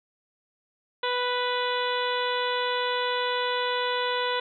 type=harmonic tone; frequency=493.9 Hz; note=B4; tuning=in tune; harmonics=1 / 2 / 3 / 4 / 5 / 6 / 7 / 8; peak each=-29 / -29 / -33 / -36 / -39 / -37 / -34 / -38 dBFS; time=1.03-4.4 s; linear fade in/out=5 ms; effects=none